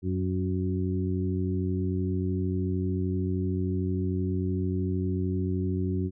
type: harmonic tone with a mistuned harmonic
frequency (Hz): 93.2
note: F#2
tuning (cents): +13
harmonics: 1 / 2 / 3 / 4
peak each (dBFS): -28 / -31 / -33 / -34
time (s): 0.02-6.11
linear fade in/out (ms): 50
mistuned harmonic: 4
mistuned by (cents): -17
effects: none